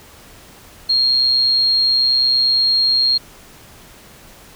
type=tone; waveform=sine; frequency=4243 Hz; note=C8; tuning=23 cents sharp; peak=-12 dBFS; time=0.89-3.18 s; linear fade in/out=10 ms; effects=pink hiss -43 dBFS RMS until 4.55 s